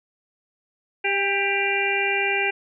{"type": "harmonic tone with a mistuned harmonic", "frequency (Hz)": 395.5, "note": "G4", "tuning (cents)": 15, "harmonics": [1, 2, 4, 5, 6, 7], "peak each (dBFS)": [-27, -28, -29, -29, -24, -28], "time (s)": [1.04, 2.51], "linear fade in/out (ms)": 10, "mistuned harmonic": 2, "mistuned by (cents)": 25, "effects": []}